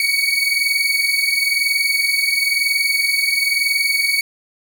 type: tone pair together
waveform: 30% pulse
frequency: 2231 / 2252 Hz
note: C#7 / C#7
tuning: +11 / +27 cents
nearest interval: unison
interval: 16 cents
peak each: -16 dBFS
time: 0-4.21 s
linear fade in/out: 2 ms
effects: none